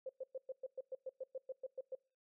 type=tone bursts; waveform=sine; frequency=523.3 Hz; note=C5; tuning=in tune; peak=-40 dBFS; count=14; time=0.06-1.952 s; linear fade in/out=5 ms; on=33 ms; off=110 ms; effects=noise-tail reverb RT60 0.4 s tail -26 dB re dry